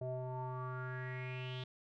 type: tone with low-pass filter sweep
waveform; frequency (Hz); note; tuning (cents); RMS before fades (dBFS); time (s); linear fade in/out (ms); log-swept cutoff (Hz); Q
square; 127.6; C3; -43; -42; 0.01-1.64; 5; 580 to 3500; 6.4
effects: none